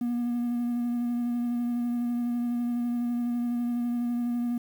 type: tone with vibrato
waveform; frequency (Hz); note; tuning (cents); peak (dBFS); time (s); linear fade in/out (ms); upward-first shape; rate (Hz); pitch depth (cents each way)
triangle; 240; B3; -49; -23; 0.01-4.58; 5; triangle; 12; 19
effects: tanh soft clip ceiling -19 dBFS + 9-bit